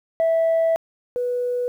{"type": "tone pair in turn", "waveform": "sine", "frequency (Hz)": [656, 491.4], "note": ["E5", "B4"], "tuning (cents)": [-9, -9], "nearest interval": "perfect fourth", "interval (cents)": 500, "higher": "first", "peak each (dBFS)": [-14, -20], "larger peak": "first", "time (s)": [[0.2, 0.76], [1.16, 1.68]], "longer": "first", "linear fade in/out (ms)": 0, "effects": ["tanh soft clip ceiling -14 dBFS", "9-bit"]}